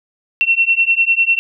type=beating tone pair; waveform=sine; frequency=2709 / 2719 Hz; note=E7 / F7; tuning=+47 / -47 cents; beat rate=10 Hz; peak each=-14 dBFS; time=0.41-1.39 s; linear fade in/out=0 ms; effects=none